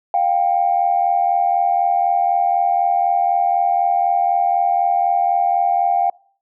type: tone pair together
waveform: sine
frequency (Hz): 705 / 789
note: F5 / G5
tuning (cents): +16 / +11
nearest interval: major second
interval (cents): 195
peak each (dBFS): -16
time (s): 0.14-6.1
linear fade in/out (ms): 2
effects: noise-tail reverb RT60 0.5 s tail -25 dB re dry + tanh soft clip ceiling -6 dBFS